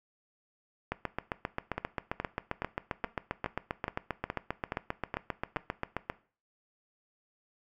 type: two click trains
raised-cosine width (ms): 0.5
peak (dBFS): -17 / -16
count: 10 / 40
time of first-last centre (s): 1.78-5.562 / 0.92-6.099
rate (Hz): 2.38 / 7.53
effects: noise-tail reverb RT60 0.4 s tail -18 dB re dry